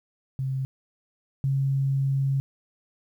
sine tone pair in turn, 133.1 / 136.37 Hz, C3 / C#3, +30 / -28 cents, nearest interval unison, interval 42 cents, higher second, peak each -25 / -21 dBFS, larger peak second, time 0.39-0.65 / 1.44-2.4 s, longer second, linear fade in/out 0 ms, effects 10-bit

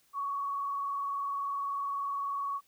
sine tone with vibrato, 1119 Hz, C#6, 16 cents sharp, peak -31 dBFS, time 0.13-2.61 s, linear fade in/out 50 ms, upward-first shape triangle, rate 20 Hz, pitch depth 44 cents each way, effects white hiss -68 dBFS RMS until 2.67 s

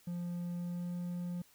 triangle tone with pitch glide, 174.61 to 176.03 Hz, F3 to F3, 0 to +14 cents, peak -34 dBFS, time 0.07-1.42 s, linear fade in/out 5 ms, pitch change +14 cents, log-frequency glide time 0.56-0.95 s, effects white hiss -65 dBFS RMS until 1.54 s

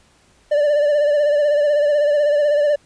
triangle tone with vibrato, 587.3 Hz, D5, in tune, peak -11 dBFS, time 0.51-2.76 s, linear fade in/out 10 ms, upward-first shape sine, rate 16 Hz, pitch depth 44 cents each way, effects pink hiss -55 dBFS RMS until 2.85 s + resampled to 22050 Hz

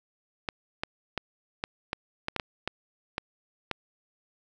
clicks, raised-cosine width 0.3 ms, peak -13 dBFS, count 11, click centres 0.488 / 0.835 / 1.177 / 1.639 / 1.931 / 2.284 / 2.363 / 2.398 / 2.676 / 3.181 / 3.713 s, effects none

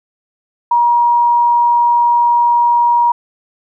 sine tone, 952 Hz, A#5, 36 cents sharp, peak -8 dBFS, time 0.71-3.12 s, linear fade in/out 5 ms, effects none

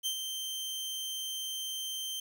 sawtooth tone with ADSR envelope, 3128 Hz, G7, 4 cents flat, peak -26 dBFS, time 0.03-2.2 s, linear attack 32 ms, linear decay 85 ms, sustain -6 dB, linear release 4 ms, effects 10-bit

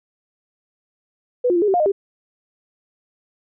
sine tone with pitch steps, 494.4 / 355.1 / 342.4 / 419.2 / 385.5 / 707 / 613 / 396.3 Hz, B4 / F4 / F4 / G#4 / G4 / F5 / D#5 / G4, +2 / +29 / -34 / +16 / -29 / +21 / -26 / +19 cents, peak -14 dBFS, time 1.44-1.92 s, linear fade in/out 10 ms, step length 60 ms, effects none

